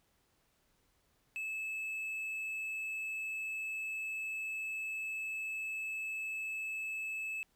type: tone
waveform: triangle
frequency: 2607 Hz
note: E7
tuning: 20 cents flat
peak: -35 dBFS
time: 1.36-7.43 s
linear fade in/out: 0 ms
effects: pink hiss -74 dBFS RMS until 7.55 s